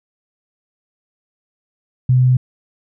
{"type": "tone", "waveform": "sine", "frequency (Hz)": 127.1, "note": "C3", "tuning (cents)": -50, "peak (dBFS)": -9, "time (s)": [2.09, 2.37], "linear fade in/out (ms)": 5, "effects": []}